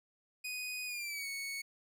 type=tone with pitch glide; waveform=sawtooth; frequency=2489 to 2217 Hz; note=D#7 to C#7; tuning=0 to 0 cents; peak=-35 dBFS; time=0.44-1.62 s; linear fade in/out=10 ms; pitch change=-200 cents; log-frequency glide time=0.86-1.27 s; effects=none